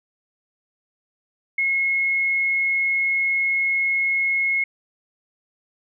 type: tone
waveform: sine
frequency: 2169 Hz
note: C#7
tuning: 38 cents flat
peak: -18 dBFS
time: 1.58-4.64 s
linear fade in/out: 5 ms
effects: none